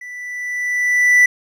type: tone with level ramp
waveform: triangle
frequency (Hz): 1975.5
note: B6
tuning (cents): 0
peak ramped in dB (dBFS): -29 to -5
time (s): 0.01-1.26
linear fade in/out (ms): 5
effects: none